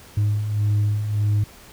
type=beating tone pair; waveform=sine; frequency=103 / 104.7 Hz; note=G#2 / G#2; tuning=-14 / +15 cents; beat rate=1.7 Hz; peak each=-24 / -17 dBFS; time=0.17-1.44 s; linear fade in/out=5 ms; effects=tanh soft clip ceiling -15 dBFS + pink hiss -46 dBFS RMS until 1.72 s